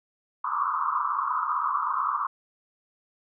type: band-pass noise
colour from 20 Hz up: white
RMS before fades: -27 dBFS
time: 0.44-2.27 s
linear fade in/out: 5 ms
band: 980 to 1300 Hz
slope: 96 dB/octave
effects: none